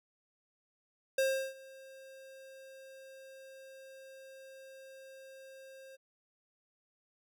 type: tone with ADSR envelope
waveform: square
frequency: 533 Hz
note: C5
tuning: 32 cents sharp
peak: -27 dBFS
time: 1.18-5.97 s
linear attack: 5 ms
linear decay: 350 ms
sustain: -24 dB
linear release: 23 ms
effects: none